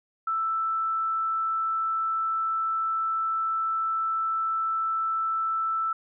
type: tone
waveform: sine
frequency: 1323 Hz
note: E6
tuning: 6 cents sharp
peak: -24 dBFS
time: 0.27-5.93 s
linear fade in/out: 5 ms
effects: none